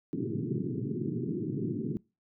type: band-pass noise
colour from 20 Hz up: pink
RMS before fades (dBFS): -33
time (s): 0.13-1.97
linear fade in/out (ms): 0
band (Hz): 110 to 410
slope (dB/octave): 96
effects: noise-tail reverb RT60 0.3 s tail -25 dB re dry